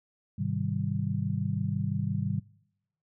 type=chord; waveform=sine; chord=Ab major seventh; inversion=none; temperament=just; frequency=103.83 / 129.78 / 155.74 / 194.67 Hz; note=Ab2 / C3 / Eb3 / G3; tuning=0 / -14 / +2 / -12 cents; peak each=-33 dBFS; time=0.38-2.4 s; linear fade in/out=10 ms; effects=noise-tail reverb RT60 0.9 s tail -25 dB re dry